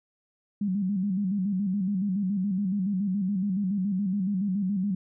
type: tone with vibrato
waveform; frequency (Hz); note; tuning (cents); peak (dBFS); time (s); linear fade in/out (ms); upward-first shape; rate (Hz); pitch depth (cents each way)
sine; 194.5; G3; -13; -24; 0.61-4.95; 5; square; 7.1; 90
effects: none